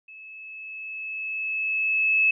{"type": "tone with level ramp", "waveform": "sine", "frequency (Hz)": 2598, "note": "E7", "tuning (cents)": -26, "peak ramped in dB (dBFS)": [-42, -16], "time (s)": [0.08, 2.31], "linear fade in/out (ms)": 5, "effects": []}